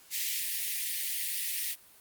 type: high-pass noise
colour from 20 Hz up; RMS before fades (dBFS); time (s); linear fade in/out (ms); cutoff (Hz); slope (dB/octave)
white; -33; 0.1-1.76; 50; 1800; 96
effects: white hiss -57 dBFS RMS until 2 s + Opus 48 kbps